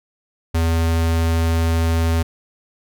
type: tone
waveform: square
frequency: 82.4 Hz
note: E2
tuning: in tune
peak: -16 dBFS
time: 0.54-2.23 s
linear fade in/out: 10 ms
effects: none